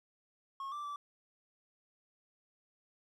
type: tone with pitch steps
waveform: triangle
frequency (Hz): 1089 / 1174 / 1161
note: C#6 / D6 / D6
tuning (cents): -31 / -1 / -20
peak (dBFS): -37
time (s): 0.6-0.96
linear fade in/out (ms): 2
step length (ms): 120
effects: none